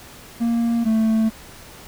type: tone pair in turn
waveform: triangle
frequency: 233.1 / 221.3 Hz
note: A#3 / A3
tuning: 0 / +10 cents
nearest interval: minor second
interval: 90 cents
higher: first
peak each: -15 / -13 dBFS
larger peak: second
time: 0.4-0.85 / 0.85-1.3 s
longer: neither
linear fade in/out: 20 ms
effects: pink hiss -42 dBFS RMS until 1.87 s